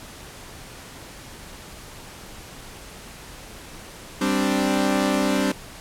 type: chord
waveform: sawtooth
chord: G suspended fourth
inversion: none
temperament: equal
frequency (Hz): 196 / 261.6 / 293.7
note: G3 / C4 / D4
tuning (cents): 0 / 0 / 0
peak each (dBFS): -20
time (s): 4.21-5.52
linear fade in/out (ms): 5
effects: pink hiss -41 dBFS RMS until 5.8 s + low-pass 12000 Hz 12 dB/octave